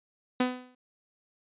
sawtooth tone with exponential decay, 251.3 Hz, B3, 30 cents sharp, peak -17 dBFS, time 0.4-0.75 s, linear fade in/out 5 ms, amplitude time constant 74 ms, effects resampled to 8000 Hz

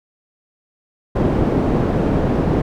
white low-pass noise, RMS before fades -17 dBFS, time 1.15-2.62 s, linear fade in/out 10 ms, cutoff 360 Hz, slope 12 dB/octave, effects none

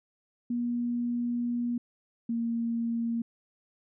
sine tone pair in turn, 240 / 232 Hz, B3 / A#3, -49 / -8 cents, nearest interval minor second, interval 59 cents, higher first, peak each -27 dBFS, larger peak neither, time 0.5-1.78 / 2.29-3.22 s, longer first, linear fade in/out 5 ms, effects none

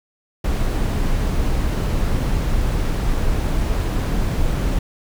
brown noise, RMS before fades -19 dBFS, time 0.44-4.79 s, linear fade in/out 5 ms, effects none

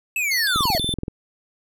square linear sweep, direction down, 2657 to 600 Hz, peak -21 dBFS, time 0.16-0.78 s, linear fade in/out 2 ms
square tone with vibrato, 3951 Hz, B7, in tune, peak -23 dBFS, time 0.31-0.94 s, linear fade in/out 5 ms, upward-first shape square, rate 3.1 Hz, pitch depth 190 cents each way
click train, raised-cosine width 3 ms, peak -14 dBFS, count 12, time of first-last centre 0.56-1.081 s, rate 21.1 Hz
effects none

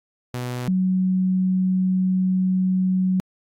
sawtooth / sine tone pair in turn, 123.8 / 185.99 Hz, B2 / F#3, +5 / +9 cents, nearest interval perfect fifth, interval 704 cents, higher second, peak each -22 / -17 dBFS, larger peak second, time 0.34-0.68 / 0.68-3.2 s, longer second, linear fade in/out 0 ms, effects AAC 64 kbps

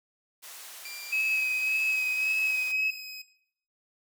white band-pass noise, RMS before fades -45 dBFS, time 0.42-2.73 s, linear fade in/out 20 ms, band 620 to 16000 Hz, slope 12 dB/octave
25% pulse tone with pitch glide, 2372 to 2528 Hz, D7 to D#7, +17 to +27 cents, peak -35 dBFS, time 0.85-3.22 s, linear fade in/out 5 ms, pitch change +110 cents, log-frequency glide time 1.18-2.8 s
sine tone with vibrato, 2549 Hz, D#7, 41 cents sharp, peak -25 dBFS, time 1.12-2.91 s, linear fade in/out 10 ms, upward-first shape sine, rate 1.8 Hz, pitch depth 22 cents each way
effects noise-tail reverb RT60 0.7 s tail -17 dB re dry

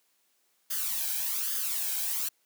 blue noise with flanger, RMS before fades -31 dBFS, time 0.7-2.29 s, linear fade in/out 10 ms, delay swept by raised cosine 0.61 to 1.3 ms, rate 1.2 Hz, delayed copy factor +0.65, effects white hiss -71 dBFS RMS until 2.45 s + high-pass 200 Hz 12 dB/octave

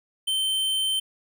square tone, 3101 Hz, G7, 19 cents flat, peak -23 dBFS, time 0.27-1 s, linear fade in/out 10 ms, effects none

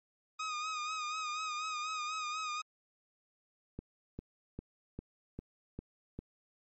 sawtooth tone with vibrato, 1244.5 Hz, D#6, in tune, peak -32 dBFS, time 0.39-2.62 s, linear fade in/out 10 ms, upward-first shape sine, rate 4.1 Hz, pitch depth 47 cents each way
click train, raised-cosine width 3 ms, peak -28 dBFS, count 7, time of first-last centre 3.79-6.19 s, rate 2.5 Hz
effects MP3 32 kbps

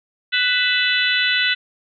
harmonic tone with a mistuned harmonic, 496.2 Hz, B4, 8 cents sharp, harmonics 3 / 4 / 5 / 6 / 7 / 8, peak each -21 / -22 / -23 / -24 / -24 / -25 dBFS, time 0.32-1.55 s, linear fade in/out 20 ms, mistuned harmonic 5, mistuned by +92 cents, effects none

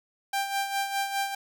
sawtooth tone with tremolo, 790 Hz, G5, 13 cents sharp, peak -21 dBFS, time 0.33-1.35 s, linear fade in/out 5 ms, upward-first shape sine, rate 4.9 Hz, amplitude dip 60%, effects none

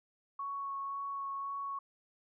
sine tone with vibrato, 1108.7 Hz, C#6, in tune, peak -36 dBFS, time 0.39-1.79 s, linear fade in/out 5 ms, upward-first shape sine, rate 1.9 Hz, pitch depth 10 cents each way, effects none

